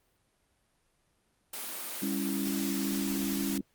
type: high-pass noise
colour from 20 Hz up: white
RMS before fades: -38 dBFS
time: 1.53-3.58 s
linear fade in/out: 5 ms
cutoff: 200 Hz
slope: 48 dB/octave
type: chord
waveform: sine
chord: C# diminished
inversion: second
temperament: just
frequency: 199.57 / 277.2 / 332.6 Hz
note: G3 / C#4 / E4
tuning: +31 / 0 / +16 cents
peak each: -33 / -33 / -37 dBFS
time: 2.02-3.61 s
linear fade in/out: 5 ms
effects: pink hiss -72 dBFS RMS until 3.74 s + Opus 32 kbps